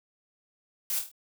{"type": "noise with echo", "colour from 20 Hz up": "blue", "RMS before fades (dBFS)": -30, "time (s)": [0.9, 0.99], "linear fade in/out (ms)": 2, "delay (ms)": 25, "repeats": 5, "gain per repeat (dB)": -5, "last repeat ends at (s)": 1.115, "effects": []}